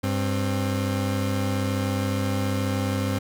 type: tone pair together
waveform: 30% pulse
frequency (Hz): 99.02 / 264.8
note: G2 / C4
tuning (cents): +18 / +21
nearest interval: octave + perfect fourth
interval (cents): 1703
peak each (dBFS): -22 / -25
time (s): 0.03-3.19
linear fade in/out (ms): 10
effects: none